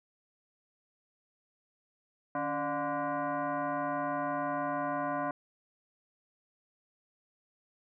sine tone with frequency modulation, 155.56 Hz, D#3, in tune, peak -30 dBFS, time 2.35-5.31 s, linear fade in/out 2 ms, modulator 437 Hz, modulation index 2.7, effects none

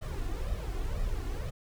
brown noise with flanger, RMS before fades -33 dBFS, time 0.01-1.51 s, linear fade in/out 20 ms, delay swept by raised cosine 1.6 to 2.8 ms, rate 2 Hz, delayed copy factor +0.7, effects none

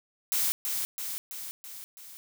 blue noise with echo, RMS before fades -27 dBFS, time 0.32-0.52 s, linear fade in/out 0 ms, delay 330 ms, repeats 5, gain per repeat -4 dB, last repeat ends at 2.17 s, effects none

